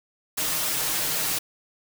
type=noise with comb filter; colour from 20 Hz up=white; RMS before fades=-26 dBFS; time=0.37-1.39 s; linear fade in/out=10 ms; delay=6.5 ms; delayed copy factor=+0.8; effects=none